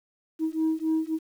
sine beating tone pair, 316.7 / 320.4 Hz, D#4 / E4, +31 / -49 cents, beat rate 3.7 Hz, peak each -25 dBFS, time 0.39-1.19 s, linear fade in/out 50 ms, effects tanh soft clip ceiling -19 dBFS + 9-bit

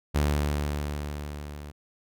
sawtooth tone with level ramp, 73.42 Hz, D2, in tune, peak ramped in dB -17 to -35 dBFS, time 0.14-1.72 s, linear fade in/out 20 ms, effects none

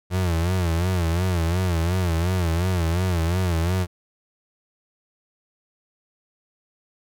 35% pulse tone with vibrato, 87.3 Hz, F2, in tune, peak -18 dBFS, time 0.1-3.87 s, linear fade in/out 50 ms, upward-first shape sine, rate 2.8 Hz, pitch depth 120 cents each way, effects none

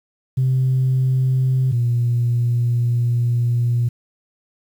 sine tone pair in turn, 130 / 119.75 Hz, C3 / A#2, -11 / +47 cents, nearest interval minor second, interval 142 cents, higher first, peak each -13 / -14 dBFS, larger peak first, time 0.37-1.72 / 1.72-3.89 s, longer second, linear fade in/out 10 ms, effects tanh soft clip ceiling -11 dBFS + 8-bit

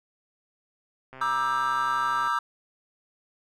click train, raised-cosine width 0.5 ms, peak -29 dBFS, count 151, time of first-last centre 1.13-2.275 s, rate 131 Hz
triangle chord, E half-diminished seventh, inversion second, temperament just, 949.3 / 1186.7 / 1318.5 / 1582.2 Hz, Bb5 / D6 / E6 / G6, +31 / +18 / 0 / +16 cents, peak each -28 / -26 / -26 / -30 dBFS, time 1.21-2.39 s, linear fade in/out 5 ms
effects none

